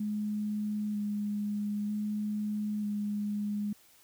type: tone with vibrato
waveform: sine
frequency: 208.5 Hz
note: G#3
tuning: 7 cents sharp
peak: -30 dBFS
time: 0-3.73 s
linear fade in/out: 5 ms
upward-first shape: square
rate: 0.53 Hz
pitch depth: 13 cents each way
effects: white hiss -61 dBFS RMS until 4.03 s